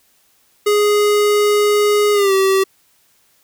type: tone with pitch glide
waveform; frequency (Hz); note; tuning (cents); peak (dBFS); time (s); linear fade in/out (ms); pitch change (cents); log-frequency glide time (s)
square; 415.3 to 385.3; G#4 to G4; 0 to -30; -12; 0.66-2.64; 10; -130; 2.13-2.33
effects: white hiss -57 dBFS RMS until 3.43 s